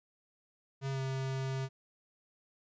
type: tone with pitch glide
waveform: square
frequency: 135.8 to 133.24 Hz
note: C#3 to C3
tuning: -35 to +32 cents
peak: -34 dBFS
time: 0.81-1.69 s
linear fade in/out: 50 ms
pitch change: -33 cents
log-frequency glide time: 0.91-1 s
effects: resampled to 16000 Hz